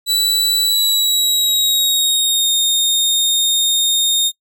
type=tone with pitch glide; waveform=sawtooth; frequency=3951 to 3686 Hz; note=B7 to A#7; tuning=0 to -20 cents; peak=-10 dBFS; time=0.06-4.32 s; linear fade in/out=50 ms; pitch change=-120 cents; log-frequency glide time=0.63-2.5 s; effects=noise-tail reverb RT60 0.1 s tail -25 dB re dry